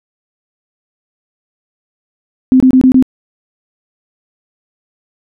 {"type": "tone bursts", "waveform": "sine", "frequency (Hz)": 258.4, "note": "C4", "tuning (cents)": -21, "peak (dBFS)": -3, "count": 5, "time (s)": [2.52, 3.025], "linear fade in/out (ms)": 0, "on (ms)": 81, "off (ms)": 25, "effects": []}